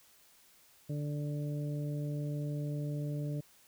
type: harmonic tone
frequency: 146.83 Hz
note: D3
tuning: in tune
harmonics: 1 / 2 / 3 / 4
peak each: -34 / -42 / -48 / -47 dBFS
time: 0.89-3.41 s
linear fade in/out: 10 ms
effects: white hiss -63 dBFS RMS until 3.67 s